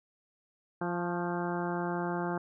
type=harmonic tone with a mistuned harmonic; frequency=174.4 Hz; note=F3; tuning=2 cents flat; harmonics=1 / 2 / 3 / 4 / 5 / 6 / 7 / 8 / 9; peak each=-35 / -35 / -42 / -39 / -39 / -44 / -45 / -44 / -44 dBFS; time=0.81-2.38 s; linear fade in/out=5 ms; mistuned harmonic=6; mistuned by=+47 cents; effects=none